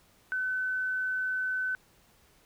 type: tone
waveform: sine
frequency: 1514 Hz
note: F#6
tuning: 39 cents sharp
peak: -28 dBFS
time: 0.32-1.75 s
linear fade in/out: 0 ms
effects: pink hiss -63 dBFS RMS until 2.45 s